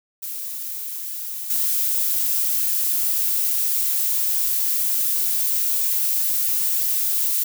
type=noise with level steps; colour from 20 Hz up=violet; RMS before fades=-30 / -21 dBFS; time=0.22-7.44 s; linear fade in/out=10 ms; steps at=1.5 s; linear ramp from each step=2 ms; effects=none